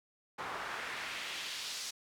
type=noise with band-pass filter sweep; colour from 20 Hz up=pink; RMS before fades=-41 dBFS; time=0.38-1.91 s; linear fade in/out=10 ms; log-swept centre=1000 to 5500 Hz; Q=1.3; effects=none